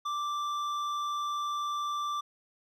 triangle tone with hard clipping, 1174.7 Hz, D6, in tune, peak -32 dBFS, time 0.05-2.21 s, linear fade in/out 10 ms, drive 12 dB, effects none

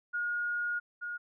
sine tone pair in turn, 1434 / 1434 Hz, F6 / F6, +45 / +45 cents, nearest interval unison, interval 0 cents, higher neither, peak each -30 / -35 dBFS, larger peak first, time 0.13-0.8 / 1.01-1.18 s, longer first, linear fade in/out 20 ms, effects none

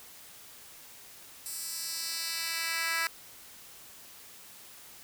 10% pulse tone with high-pass filter sweep, 329.6 Hz, E4, in tune, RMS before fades -34 dBFS, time 1.46-3.07 s, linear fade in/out 0 ms, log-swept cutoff 8400 to 1700 Hz, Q 1.2, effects white hiss -51 dBFS RMS until 5.03 s

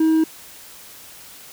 triangle tone with hard clipping, 318.7 Hz, D#4, 42 cents sharp, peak -14 dBFS, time 0-0.24 s, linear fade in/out 5 ms, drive 5 dB, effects white hiss -42 dBFS RMS until 1.52 s

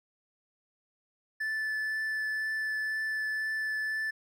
triangle tone with vibrato, 1748 Hz, A6, 12 cents flat, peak -28 dBFS, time 1.4-4.11 s, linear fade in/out 10 ms, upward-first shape triangle, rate 2 Hz, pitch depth 9 cents each way, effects none

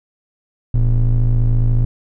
triangle ring-modulated tone, 71.9 Hz, D2, 36 cents flat, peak -6 dBFS, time 0.74-1.85 s, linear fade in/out 5 ms, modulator 44.7 Hz, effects none

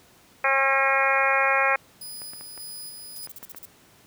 harmonic tone, 270.7 Hz, C#4, 41 cents flat, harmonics 2 / 3 / 4 / 5 / 6 / 7 / 8 / 9, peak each -27 / -27 / -27 / -27 / -27 / -27 / -27 / -27 dBFS, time 0.44-1.76 s, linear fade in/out 5 ms
10% pulse tone with tremolo, 4976 Hz, D#8, 1 cent flat, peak -29 dBFS, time 2.01-3.27 s, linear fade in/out 5 ms, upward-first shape square, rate 1.7 Hz, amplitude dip 30%
clicks, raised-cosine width 0.5 ms, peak -28 dBFS, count 7, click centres 2.218 / 2.334 / 2.41 / 2.577 / 3.273 / 3.428 / 3.547 s
violet noise bursts, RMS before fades -40 dBFS, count 8, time 3.16-3.653 s, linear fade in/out 0 ms, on 24 ms, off 43 ms
effects pink hiss -55 dBFS RMS until 4.06 s + high-pass 80 Hz 12 dB/octave

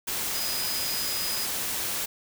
sine tone in noise, 4978 Hz, D#8, in tune, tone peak -32 dBFS, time 0.34-1.46 s, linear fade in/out 10 ms, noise white, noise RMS -30 dBFS, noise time 0.07-2.06 s, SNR -5 dB, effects none

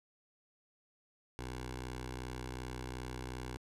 10% pulse tone with notch filter, 62.7 Hz, B1, 27 cents sharp, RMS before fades -43 dBFS, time 1.39-3.57 s, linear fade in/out 0 ms, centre 200 Hz, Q 1.5, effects low-pass 11000 Hz 12 dB/octave

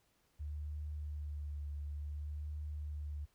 sine tone with vibrato, 74 Hz, D2, 14 cents sharp, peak -39 dBFS, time 0.39-3.26 s, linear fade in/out 20 ms, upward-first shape triangle, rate 0.56 Hz, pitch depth 31 cents each way, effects pink hiss -75 dBFS RMS until 3.34 s

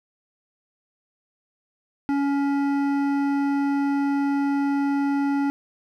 sine tone with hard clipping, 280.7 Hz, C#4, 22 cents sharp, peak -22 dBFS, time 2.09-5.5 s, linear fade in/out 0 ms, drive 12 dB, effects none

